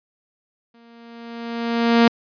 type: tone with exponential growth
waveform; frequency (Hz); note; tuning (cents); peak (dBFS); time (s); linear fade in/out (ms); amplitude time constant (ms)
sawtooth; 233.1; A#3; 0; -6; 0.74-2.08; 5; 290
effects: resampled to 11025 Hz

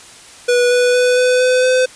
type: tone with pitch steps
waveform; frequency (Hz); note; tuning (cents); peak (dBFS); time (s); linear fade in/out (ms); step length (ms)
square; 488.6 / 492.9 / 497.1 / 501.5 / 505.8 / 510.2; B4 / B4 / B4 / B4 / B4 / C5; -19 / -3 / +11 / +26 / +41 / -44; -11; 0.48-1.86; 10; 230
effects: white hiss -39 dBFS RMS until 1.95 s + resampled to 22050 Hz

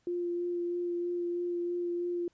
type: tone with vibrato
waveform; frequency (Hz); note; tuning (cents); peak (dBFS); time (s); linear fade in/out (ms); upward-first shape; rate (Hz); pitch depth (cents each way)
sine; 349.2; F4; 0; -30; 0.07-2.28; 2; sine; 3.1; 12
effects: pink hiss -73 dBFS RMS until 2.33 s + resampled to 16000 Hz

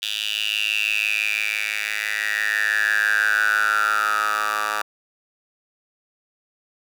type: tone with high-pass filter sweep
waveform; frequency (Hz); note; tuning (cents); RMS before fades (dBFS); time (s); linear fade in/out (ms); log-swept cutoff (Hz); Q
10% pulse; 106; G#2; +36; -22; 0.02-4.82; 5; 3200 to 1100; 10
effects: none

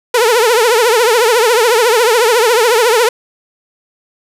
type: tone with vibrato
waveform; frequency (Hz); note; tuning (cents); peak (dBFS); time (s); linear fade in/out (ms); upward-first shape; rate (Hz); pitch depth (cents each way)
sawtooth; 463.9; A#4; -8; -4; 0.14-3.09; 5; triangle; 14; 170
effects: resampled to 32000 Hz + 7-bit

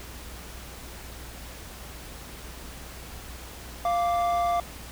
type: tone pair together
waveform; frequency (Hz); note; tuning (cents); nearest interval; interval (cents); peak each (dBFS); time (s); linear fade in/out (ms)
triangle; 696 / 1170.5; F5 / D6; -6 / -6; major sixth; 900; -21 / -28; 3.85-4.6; 2
effects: added 60 Hz sine -43 dBFS peak until 4.91 s + pink hiss -43 dBFS RMS until 4.91 s

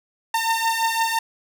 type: beating tone pair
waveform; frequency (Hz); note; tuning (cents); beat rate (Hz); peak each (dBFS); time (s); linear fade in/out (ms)
sawtooth; 905 / 910.9; A5 / A#5; +48 / -40; 5.9; -18 / -20; 0.34-1.19; 5
effects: none

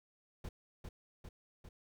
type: noise with echo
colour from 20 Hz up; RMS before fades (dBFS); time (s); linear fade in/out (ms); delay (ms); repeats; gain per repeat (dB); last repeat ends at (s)
brown; -43; 0.44-0.49; 5; 400; 3; -3; 1.69
effects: none

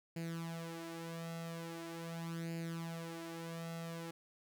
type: tone with flanger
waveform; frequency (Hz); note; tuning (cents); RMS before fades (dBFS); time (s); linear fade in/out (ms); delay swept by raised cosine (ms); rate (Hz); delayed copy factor
sawtooth; 166.2; E3; +15; -44; 0.16-4.11; 5; 0.42 to 4.52; 0.42; +0.7
effects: none

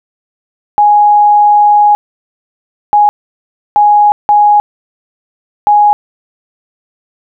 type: tone bursts at uneven times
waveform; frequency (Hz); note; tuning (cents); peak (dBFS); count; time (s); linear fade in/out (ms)
sine; 830.6; G#5; 0; -3; 5; 0.78-1.95 / 2.93-3.09 / 3.76-4.12 / 4.29-4.6 / 5.67-5.93; 0
effects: none

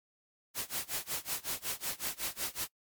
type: noise with tremolo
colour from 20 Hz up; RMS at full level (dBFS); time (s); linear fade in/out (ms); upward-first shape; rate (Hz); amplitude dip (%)
white; -34; 0.54-2.68; 50; sine; 5.4; 95
effects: noise-tail reverb RT60 0.1 s tail -24 dB re dry + MP3 96 kbps

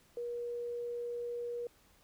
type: tone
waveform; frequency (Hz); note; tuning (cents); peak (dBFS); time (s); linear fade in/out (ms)
sine; 478.1; A#4; +44; -36; 0.17-1.67; 2
effects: pink hiss -66 dBFS RMS until 2.03 s

